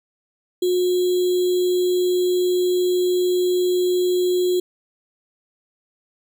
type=tone with sample-and-hold; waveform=sine; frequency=361.3 Hz; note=F#4; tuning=41 cents flat; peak=-16 dBFS; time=0.62-4.6 s; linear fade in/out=5 ms; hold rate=3675 Hz; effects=none